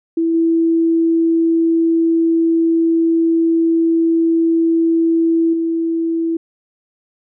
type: tone with level steps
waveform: sine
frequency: 329.9 Hz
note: E4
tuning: 1 cent sharp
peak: -13 / -11 / -15 dBFS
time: 0.17-6.37 s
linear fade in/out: 5 ms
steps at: 0.34 / 5.53 s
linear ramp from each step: 5 ms
effects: none